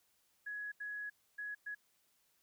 sine tone bursts at uneven times, 1677 Hz, G#6, 16 cents sharp, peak -40 dBFS, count 4, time 0.46-0.72 / 0.8-1.1 / 1.38-1.55 / 1.66-1.75 s, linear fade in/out 10 ms, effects white hiss -75 dBFS RMS until 2.42 s

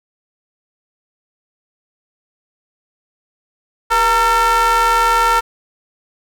square ring-modulated tone, 220 Hz, A3, in tune, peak -9 dBFS, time 3.9-5.41 s, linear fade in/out 20 ms, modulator 1140 Hz, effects none

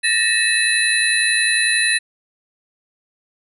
sine tone cluster, 1784 / 1895 / 2599 / 4007 / 9870 Hz, A6 / A#6 / E7 / B7 / D#9, +23 / +28 / -25 / +24 / -15 cents, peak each -21 dBFS, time 0.03-1.99 s, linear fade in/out 20 ms, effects none

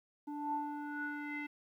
square tone with low-pass filter sweep, 293.5 Hz, D4, 1 cent flat, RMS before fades -40 dBFS, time 0.27-1.47 s, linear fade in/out 10 ms, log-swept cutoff 680 to 2300 Hz, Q 8.5, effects 12-bit

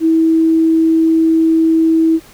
sine tone, 324 Hz, E4, 30 cents flat, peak -8 dBFS, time 0-2.2 s, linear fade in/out 50 ms, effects pink hiss -42 dBFS RMS until 2.33 s

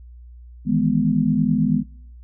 sine chord, E major seventh, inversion third, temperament equal, 155.56 / 164.81 / 207.7 / 246.9 Hz, D#3 / E3 / G#3 / B3, 0 / 0 / 0 / 0 cents, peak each -23 / -24 / -20 / -20 dBFS, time 0.65-1.84 s, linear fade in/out 50 ms, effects noise-tail reverb RT60 0.6 s tail -21 dB re dry + added 60 Hz sine -39 dBFS peak until 2.23 s

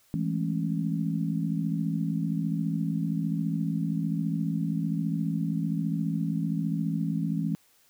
sine chord, A major seventh, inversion second, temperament just, 165 / 206.2 / 220 / 275 Hz, E3 / G#3 / A3 / C#4, +2 / -12 / 0 / -14 cents, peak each -28 / -33 / -34 / -33 dBFS, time 0.14-7.55 s, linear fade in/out 0 ms, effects white hiss -63 dBFS RMS until 7.89 s

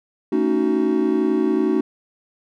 triangle chord, D# half-diminished seventh, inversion second, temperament just, 224 / 280 / 311.1 / 373.4 Hz, A3 / C#4 / D#4 / F#4, +31 / +18 / 0 / +16 cents, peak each -22 / -21 / -19 / -19 dBFS, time 0.32-1.81 s, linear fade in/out 5 ms, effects none

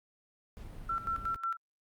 brown noise, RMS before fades -45 dBFS, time 0.57-1.36 s, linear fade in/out 0 ms
sine tone with tremolo, 1348 Hz, E6, 38 cents sharp, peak -30 dBFS, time 0.89-1.57 s, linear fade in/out 5 ms, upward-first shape square, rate 5.5 Hz, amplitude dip 75%
effects Opus 48 kbps

